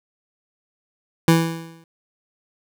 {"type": "tone with exponential decay", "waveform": "25% pulse", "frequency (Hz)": 164.81, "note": "E3", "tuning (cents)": 0, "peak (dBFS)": -6, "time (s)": [1.28, 1.84], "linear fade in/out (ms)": 2, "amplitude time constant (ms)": 120, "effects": []}